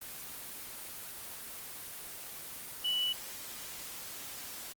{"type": "tone in noise", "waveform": "sine", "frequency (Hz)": 2960, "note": "F#7", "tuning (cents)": 0, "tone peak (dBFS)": -29, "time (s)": [2.84, 3.13], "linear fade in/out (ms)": 10, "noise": "white", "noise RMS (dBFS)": -44, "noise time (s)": [0.01, 4.73], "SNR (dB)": 12, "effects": ["Opus 24 kbps"]}